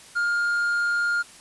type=tone; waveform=triangle; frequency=1411 Hz; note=F6; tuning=17 cents sharp; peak=-19 dBFS; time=0.15-1.23 s; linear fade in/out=20 ms; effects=white hiss -47 dBFS RMS until 1.4 s + resampled to 24000 Hz